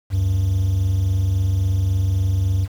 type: tone pair together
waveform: triangle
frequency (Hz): 71.9 / 95.55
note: D2 / G2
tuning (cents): -36 / -44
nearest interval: perfect fourth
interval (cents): 492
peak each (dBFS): -23 / -14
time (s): 0.1-2.68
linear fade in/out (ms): 50
effects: tanh soft clip ceiling -8 dBFS + 7-bit